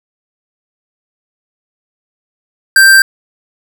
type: tone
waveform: square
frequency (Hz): 1573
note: G6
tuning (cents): +6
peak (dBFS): -3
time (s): 2.76-3.02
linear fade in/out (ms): 2
effects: none